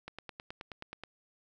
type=click train; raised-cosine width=0.3 ms; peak=-26 dBFS; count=10; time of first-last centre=0.08-1.036 s; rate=9.41 Hz; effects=none